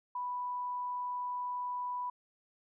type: tone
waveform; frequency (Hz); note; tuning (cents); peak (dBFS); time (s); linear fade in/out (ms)
sine; 987.8; B5; 0; -34; 0.15-2.1; 5
effects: none